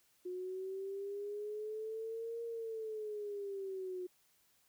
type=linear two-way sweep; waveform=sine; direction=up then down; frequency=360 to 466.2 to 360 Hz; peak=-39 dBFS; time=0.25-4.07 s; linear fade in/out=10 ms; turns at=2.43 s; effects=white hiss -72 dBFS RMS until 4.68 s